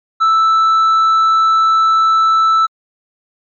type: tone with tanh clipping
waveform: triangle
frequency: 1318.5 Hz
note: E6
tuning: in tune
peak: -9 dBFS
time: 0.2-2.67 s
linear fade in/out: 20 ms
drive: 8 dB
effects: MP3 96 kbps